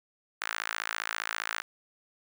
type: tone with high-pass filter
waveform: sawtooth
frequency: 55 Hz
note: A1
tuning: in tune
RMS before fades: -35 dBFS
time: 0.41-1.62 s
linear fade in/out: 5 ms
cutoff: 1500 Hz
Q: 2.2
effects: none